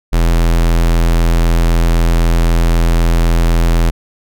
square tone, 41.94 Hz, E1, 31 cents sharp, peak -9 dBFS, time 0.12-3.91 s, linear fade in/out 20 ms, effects none

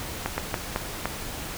slowing click train, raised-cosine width 0.5 ms, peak -10 dBFS, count 5, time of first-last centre 0.26-1.056 s, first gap 120 ms, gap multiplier 1.35, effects pink hiss -35 dBFS RMS until 1.57 s

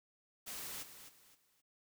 white noise with echo, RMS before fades -45 dBFS, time 0.46-0.84 s, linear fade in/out 20 ms, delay 260 ms, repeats 3, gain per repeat -10 dB, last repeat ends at 1.62 s, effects noise-tail reverb RT60 0.1 s tail -25 dB re dry

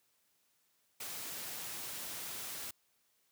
white noise, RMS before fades -43 dBFS, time 1-2.71 s, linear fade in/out 5 ms, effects white hiss -75 dBFS RMS until 3.31 s + high-pass 80 Hz 12 dB/octave

